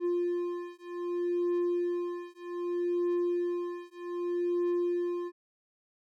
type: beating tone pair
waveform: triangle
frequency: 350 / 350.64 Hz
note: F4 / F4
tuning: +4 / +7 cents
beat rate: 0.64 Hz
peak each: -30 / -30 dBFS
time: 0-5.32 s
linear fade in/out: 50 ms
effects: none